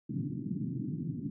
pink band-pass noise, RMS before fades -36 dBFS, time 0.09-1.3 s, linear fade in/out 5 ms, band 120 to 300 Hz, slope 48 dB/octave, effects none

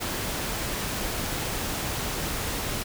pink noise, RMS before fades -30 dBFS, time 0-2.84 s, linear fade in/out 20 ms, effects none

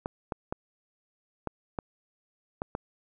clicks, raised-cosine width 1 ms, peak -17 dBFS, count 7, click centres 0.059 / 0.322 / 0.525 / 1.473 / 1.788 / 2.619 / 2.751 s, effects none

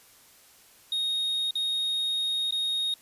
triangle tone with dropouts, 3729 Hz, A#7, in tune, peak -24 dBFS, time 0.92-2.94 s, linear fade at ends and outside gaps 2 ms, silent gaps 1.509-1.554 / 2.509-2.523 s, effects white hiss -56 dBFS RMS until 3.01 s + resampled to 32000 Hz

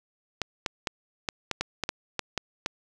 clicks, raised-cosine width 0.2 ms, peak -10 dBFS, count 11, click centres 0.417 / 0.662 / 0.872 / 1.288 / 1.513 / 1.61 / 1.837 / 1.891 / 2.193 / 2.377 / 2.661 s, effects none

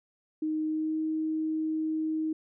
sine tone with pitch glide, 311.1 to 314.7 Hz, D#4 to D#4, 0 to +20 cents, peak -27 dBFS, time 0.42-2.33 s, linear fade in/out 5 ms, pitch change +20 cents, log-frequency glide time 0.65-0.99 s, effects none

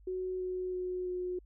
sine tone with pitch steps, 370 / 367.2 / 364.5 / 361.8 Hz, F#4 / F#4 / F#4 / F#4, 0 / -13 / -26 / -39 cents, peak -33 dBFS, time 0.07-1.39 s, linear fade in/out 5 ms, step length 330 ms, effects added 50 Hz sine -55 dBFS peak until 1.45 s

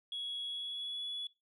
sine tone with pitch glide, 3344 to 3400 Hz, G#7 to G#7, +11 to +40 cents, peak -36 dBFS, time 0.12-1.27 s, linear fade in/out 2 ms, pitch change +29 cents, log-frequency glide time 0.45-1.04 s, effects noise-tail reverb RT60 0.2 s tail -19 dB re dry + tanh soft clip ceiling -34 dBFS

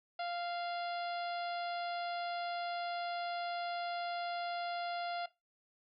harmonic tone with a mistuned harmonic, 696 Hz, F5, 6 cents flat, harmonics 1 / 2 / 3 / 4 / 5 / 6 / 7, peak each -37 / -45 / -50 / -50 / -52 / -52 / -55 dBFS, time 0.19-5.26 s, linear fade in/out 5 ms, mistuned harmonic 5, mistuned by -28 cents, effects noise-tail reverb RT60 0.2 s tail -17 dB re dry

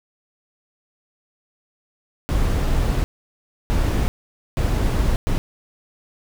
brown noise bursts at uneven times, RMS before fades -19 dBFS, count 4, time 2.29-3.04 / 3.7-4.08 / 4.57-5.16 / 5.27-5.38 s, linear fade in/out 0 ms, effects none

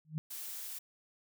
sine tone with exponential growth, 155.56 Hz, D#3, in tune, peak -29 dBFS, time 0.05-0.18 s, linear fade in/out 0 ms, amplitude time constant 28 ms
blue noise, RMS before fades -43 dBFS, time 0.3-0.79 s, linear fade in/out 10 ms
effects none

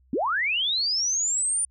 sine linear sweep, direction up, 207.7 to 9397 Hz, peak -22 dBFS, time 0.13-1.65 s, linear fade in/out 2 ms, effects added 64 Hz sine -57 dBFS peak until 1.7 s

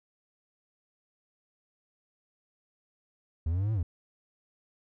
triangle linear two-way sweep, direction up then down, 76 to 113.5 to 76 Hz, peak -24 dBFS, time 3.46-3.83 s, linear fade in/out 5 ms, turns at 3.73 s, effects none

